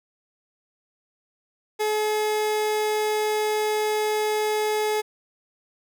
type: tone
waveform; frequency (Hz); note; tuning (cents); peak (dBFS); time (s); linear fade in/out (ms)
30% pulse; 426.5; G#4; +46; -19; 1.79-5.02; 20
effects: none